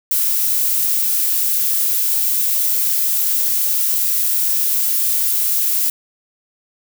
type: noise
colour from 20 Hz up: violet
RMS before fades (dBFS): -17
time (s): 0.11-5.9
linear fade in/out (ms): 2
effects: none